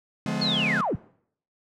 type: chord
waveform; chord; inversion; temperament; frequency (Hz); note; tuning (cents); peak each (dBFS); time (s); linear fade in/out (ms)
45% pulse; D diminished seventh; none; just; 146.83 / 176.2 / 211.4 / 253.7; D3 / F3 / Ab3 / Cb4; 0 / +16 / +31 / +47; -33 / -31 / -29 / -33; 0.26-0.81; 2
type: linear sweep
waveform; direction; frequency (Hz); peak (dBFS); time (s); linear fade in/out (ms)
sine; down; 4435 to 43.77; -23; 0.41-0.96; 10
effects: noise-tail reverb RT60 0.6 s tail -21 dB re dry + low-pass 7000 Hz 12 dB/octave